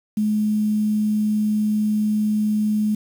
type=tone with quantisation; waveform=sine; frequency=212.3 Hz; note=G#3; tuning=38 cents sharp; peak=-17 dBFS; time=0.17-2.95 s; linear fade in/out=5 ms; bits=7; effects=none